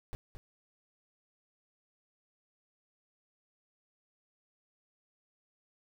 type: noise with echo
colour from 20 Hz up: brown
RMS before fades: -38 dBFS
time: 0.13-0.15 s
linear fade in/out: 0 ms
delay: 220 ms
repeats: 1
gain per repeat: -7 dB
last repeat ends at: 0.37 s
effects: none